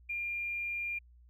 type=tone with tanh clipping; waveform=triangle; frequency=2400 Hz; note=D7; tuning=37 cents sharp; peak=-33 dBFS; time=0.09-0.99 s; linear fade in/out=10 ms; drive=2 dB; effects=added 60 Hz sine -56 dBFS peak until 1.29 s